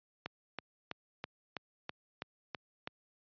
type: click train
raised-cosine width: 0.3 ms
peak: -22 dBFS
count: 9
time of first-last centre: 0.26-2.874 s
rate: 3.06 Hz
effects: high-pass 100 Hz 12 dB/octave + resampled to 11025 Hz